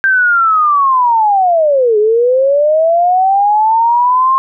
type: linear two-way sweep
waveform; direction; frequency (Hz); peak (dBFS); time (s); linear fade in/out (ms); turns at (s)
sine; down then up; 1582 to 413.7 to 1072; -7; 0.04-4.38; 0; 1.98
effects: none